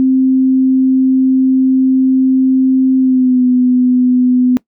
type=tone with pitch glide; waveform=sine; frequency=261.6 to 250.8 Hz; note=C4 to B3; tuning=0 to +27 cents; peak=-7 dBFS; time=0-4.57 s; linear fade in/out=0 ms; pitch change=-73 cents; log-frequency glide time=2.98-3.44 s; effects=noise-tail reverb RT60 0.1 s tail -21 dB re dry